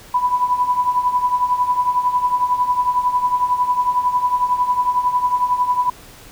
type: tone with tremolo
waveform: sine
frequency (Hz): 991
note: B5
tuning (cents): +6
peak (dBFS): -11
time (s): 0.14-5.9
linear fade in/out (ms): 5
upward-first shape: triangle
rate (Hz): 11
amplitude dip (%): 80
effects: pink hiss -42 dBFS RMS until 6.31 s